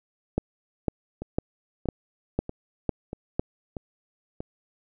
two click trains, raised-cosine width 2 ms, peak -20 / -10 dBFS, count 6 / 7, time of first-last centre 1.22-4.405 / 0.38-3.395 s, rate 1.57 / 1.99 Hz, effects none

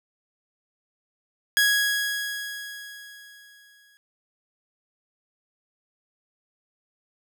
sawtooth tone with exponential decay, 1661.2 Hz, G#6, in tune, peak -13 dBFS, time 1.57-3.97 s, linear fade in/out 0 ms, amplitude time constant 520 ms, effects none

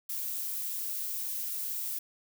violet noise, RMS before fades -35 dBFS, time 0.09-1.99 s, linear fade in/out 5 ms, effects none

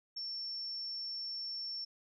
sine tone, 5430 Hz, F8, 50 cents flat, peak -38 dBFS, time 0.16-1.85 s, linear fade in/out 10 ms, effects none

